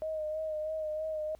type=tone with vibrato; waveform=sine; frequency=622 Hz; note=D#5; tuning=1 cent flat; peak=-32 dBFS; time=0.02-1.35 s; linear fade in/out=0 ms; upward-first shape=sine; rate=3.1 Hz; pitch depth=30 cents each way; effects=added 60 Hz sine -58 dBFS peak until 1.39 s + pink hiss -68 dBFS RMS until 1.39 s